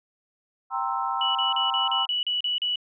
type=chord; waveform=sine; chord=C dominant seventh; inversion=second; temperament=equal; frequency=784 / 932.3 / 1046.5 / 1318.5 Hz; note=G5 / Bb5 / C6 / E6; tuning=0 / 0 / 0 / 0 cents; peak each=-30 dBFS; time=0.7-2.07 s; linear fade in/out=50 ms
type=tone bursts; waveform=sine; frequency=2948 Hz; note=F#7; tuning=7 cents flat; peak=-23 dBFS; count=9; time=1.21-2.758 s; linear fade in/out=2 ms; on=140 ms; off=36 ms
effects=none